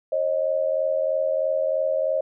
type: tone pair together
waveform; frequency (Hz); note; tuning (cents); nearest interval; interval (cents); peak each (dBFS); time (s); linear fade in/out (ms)
sine; 539.2 / 622.3; C#5 / D#5; -48 / 0; major second; 248; -23; 0.12-2.21; 5
effects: none